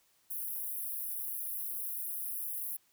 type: high-pass noise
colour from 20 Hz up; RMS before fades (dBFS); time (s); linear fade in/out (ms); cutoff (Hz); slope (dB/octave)
white; -38; 0.3-2.77; 10; 10000; 96
effects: white hiss -70 dBFS RMS until 2.92 s